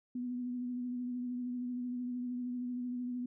sine tone with vibrato, 246.9 Hz, B3, in tune, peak -35 dBFS, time 0.15-3.26 s, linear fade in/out 5 ms, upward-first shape triangle, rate 13 Hz, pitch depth 30 cents each way, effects none

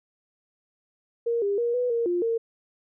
sine tone with pitch steps, 467.9 / 402.5 / 473.4 / 493.7 / 466.3 / 351.5 / 458.3 Hz, A#4 / G4 / A#4 / B4 / A#4 / F4 / A#4, +6 / +46 / +27 / -1 / +1 / +11 / -29 cents, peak -22 dBFS, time 1.26-2.38 s, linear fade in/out 10 ms, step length 160 ms, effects none

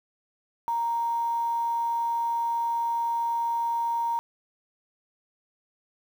sine tone with quantisation, 932.3 Hz, A#5, in tune, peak -24 dBFS, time 0.68-4.19 s, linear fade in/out 0 ms, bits 8, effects none

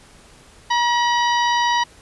harmonic tone with a mistuned harmonic, 956 Hz, A#5, 43 cents sharp, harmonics 1 / 2 / 3 / 4 / 5 / 6, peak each -17 / -23 / -27 / -29 / -31 / -33 dBFS, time 0.7-1.84 s, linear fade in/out 10 ms, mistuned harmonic 3, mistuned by +66 cents, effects pink hiss -48 dBFS RMS until 2.01 s + resampled to 24000 Hz

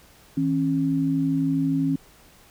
sine tone pair together, 159.9 / 272.3 Hz, D#3 / C#4, +48 / -31 cents, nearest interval major sixth, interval 921 cents, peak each -25 / -21 dBFS, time 0.37-1.96 s, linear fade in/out 5 ms, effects pink hiss -53 dBFS RMS until 2.5 s

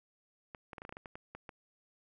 clicks, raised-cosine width 0.5 ms, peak -30 dBFS, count 12, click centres 0.548 / 0.732 / 0.782 / 0.819 / 0.851 / 0.893 / 0.925 / 0.969 / 1.058 / 1.155 / 1.35 / 1.492 s, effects none

